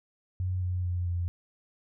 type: tone with pitch steps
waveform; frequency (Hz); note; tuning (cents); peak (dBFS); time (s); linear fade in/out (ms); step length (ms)
sine; 91.9 / 90.37 / 88.87 / 87.4; F#2 / F#2 / F2 / F2; -11 / -40 / +31 / +2; -27; 0.4-1.28; 0; 220
effects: none